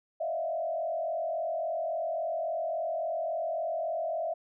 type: tone with frequency modulation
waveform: sine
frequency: 658 Hz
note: E5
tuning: 3 cents flat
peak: -29 dBFS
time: 0.2-4.34 s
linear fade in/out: 10 ms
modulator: 43.6 Hz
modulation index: 1.1
effects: none